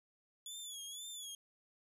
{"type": "tone with vibrato", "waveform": "20% pulse", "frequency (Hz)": 3410, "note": "G#7", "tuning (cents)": 45, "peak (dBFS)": -39, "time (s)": [0.46, 1.35], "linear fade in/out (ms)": 2, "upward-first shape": "sine", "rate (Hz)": 2, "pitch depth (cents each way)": 88, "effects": []}